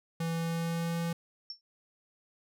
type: tone with pitch glide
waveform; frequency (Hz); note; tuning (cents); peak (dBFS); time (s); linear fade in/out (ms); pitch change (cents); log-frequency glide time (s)
square; 165.5 to 168.3; E3 to E3; +7 to +36; -31; 0.2-1.13; 5; +29; 0.31-1
type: tone with exponential decay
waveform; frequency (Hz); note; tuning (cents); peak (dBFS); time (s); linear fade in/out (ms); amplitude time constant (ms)
sine; 5430; F8; -50; -34; 1.5-1.61; 1; 22
effects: none